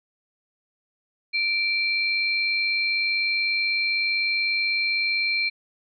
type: tone pair together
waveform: sine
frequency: 2349 / 4185 Hz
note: D7 / C8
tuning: 0 / 0 cents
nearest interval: minor seventh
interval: 1000 cents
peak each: -22 / -27 dBFS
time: 1.33-5.5 s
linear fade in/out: 20 ms
effects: none